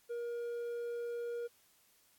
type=tone with hard clipping; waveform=sine; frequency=473.8 Hz; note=A#4; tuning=28 cents sharp; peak=-38 dBFS; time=0.09-1.48 s; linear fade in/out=20 ms; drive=3 dB; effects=white hiss -69 dBFS RMS until 2.18 s + AAC 64 kbps